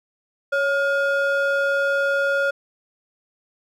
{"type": "ring-modulated tone", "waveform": "triangle", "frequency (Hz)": 987.8, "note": "B5", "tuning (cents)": 0, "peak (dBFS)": -13, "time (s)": [0.52, 2.51], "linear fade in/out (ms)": 10, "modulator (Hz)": 431, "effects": []}